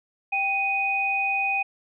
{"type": "tone pair together", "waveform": "sine", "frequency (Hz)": [784, 2491], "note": ["G5", "D#7"], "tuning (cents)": [0, 1], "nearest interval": "octave + minor sixth", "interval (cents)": 2001, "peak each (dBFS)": [-27, -23], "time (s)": [0.32, 1.63], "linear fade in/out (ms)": 10, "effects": []}